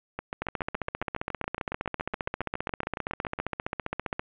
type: two click trains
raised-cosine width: 0.5 ms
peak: -17 / -14 dBFS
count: 24 / 58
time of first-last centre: 0.19-3.389 / 0.42-4.195 s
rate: 7.19 / 15.1 Hz
effects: resampled to 8000 Hz + 8-bit